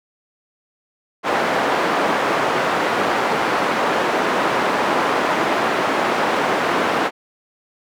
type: band-pass noise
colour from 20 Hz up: white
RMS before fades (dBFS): -19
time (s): 1.23-7.11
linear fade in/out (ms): 50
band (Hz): 260 to 1200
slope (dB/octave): 12
effects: none